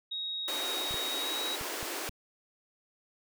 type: tone with pitch glide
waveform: sine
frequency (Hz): 3775 to 3834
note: A#7 to A#7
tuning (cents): +21 to +48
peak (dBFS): -33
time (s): 0.11-1.56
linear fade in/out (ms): 10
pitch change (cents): +27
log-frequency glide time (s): 1.08-1.43
type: high-pass noise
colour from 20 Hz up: pink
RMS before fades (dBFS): -37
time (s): 0.48-2.09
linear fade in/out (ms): 0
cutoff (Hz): 290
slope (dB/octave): 48
type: clicks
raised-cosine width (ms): 5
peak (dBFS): -32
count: 5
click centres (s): 0.91 / 0.943 / 1.612 / 1.829 / 2.093
effects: none